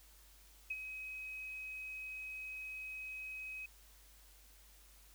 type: tone with ADSR envelope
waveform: sine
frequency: 2537 Hz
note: D#7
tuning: 33 cents sharp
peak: -35 dBFS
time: 0.7-3.66 s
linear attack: 8 ms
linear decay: 40 ms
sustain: -8 dB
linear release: 5 ms
effects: added 50 Hz sine -62 dBFS peak until 5.14 s + white hiss -64 dBFS RMS until 5.14 s